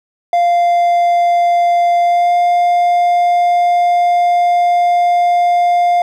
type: tone with pitch glide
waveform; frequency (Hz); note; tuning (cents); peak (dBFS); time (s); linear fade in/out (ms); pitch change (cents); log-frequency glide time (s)
triangle; 696 to 702.9; F5 to F5; -6 to +11; -7; 0.33-6.02; 2; +17; 2.02-2.34
effects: none